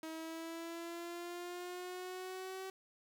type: linear sweep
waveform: sawtooth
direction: up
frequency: 318.6 to 381.7 Hz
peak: -39 dBFS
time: 0.03-2.7 s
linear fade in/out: 2 ms
effects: 11-bit